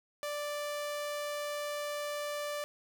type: tone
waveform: sawtooth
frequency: 587.3 Hz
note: D5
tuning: in tune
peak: -31 dBFS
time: 0.23-2.64 s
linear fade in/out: 0 ms
effects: none